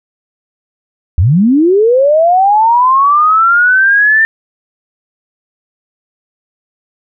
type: linear sweep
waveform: sine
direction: up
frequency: 71 to 1800 Hz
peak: -5 dBFS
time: 1.18-4.25 s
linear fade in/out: 0 ms
effects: none